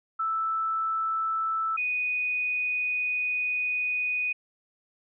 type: tone pair in turn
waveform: sine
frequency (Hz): 1318.5 / 2483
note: E6 / D#7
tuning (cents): 0 / -4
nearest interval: major seventh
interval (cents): 1096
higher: second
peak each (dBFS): -25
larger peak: neither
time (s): 0.19-1.77 / 1.77-4.33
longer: second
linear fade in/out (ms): 10
effects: none